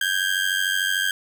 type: ring-modulated tone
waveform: 30% pulse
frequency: 1600 Hz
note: G6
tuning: 35 cents sharp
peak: -15 dBFS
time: 0.01-1.11 s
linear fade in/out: 2 ms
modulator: 46.7 Hz
effects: none